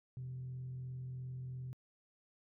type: tone with frequency modulation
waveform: sine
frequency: 127.8 Hz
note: C3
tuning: 40 cents flat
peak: -40 dBFS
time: 0.17-1.73 s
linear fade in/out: 0 ms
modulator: 42.9 Hz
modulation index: 0.22
effects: tanh soft clip ceiling -38 dBFS